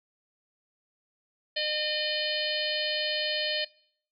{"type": "harmonic tone", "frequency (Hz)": 608, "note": "D#5", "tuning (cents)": -40, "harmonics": [1, 3, 4, 5, 6, 7, 8], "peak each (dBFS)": [-34, -35, -38, -32, -38, -32, -39], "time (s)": [1.56, 3.65], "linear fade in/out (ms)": 10, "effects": ["noise-tail reverb RT60 0.6 s tail -23 dB re dry"]}